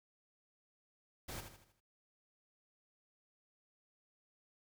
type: noise with echo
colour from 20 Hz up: pink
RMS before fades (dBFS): -45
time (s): 1.28-1.41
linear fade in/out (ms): 10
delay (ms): 79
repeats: 5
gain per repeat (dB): -7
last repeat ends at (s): 1.805
effects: none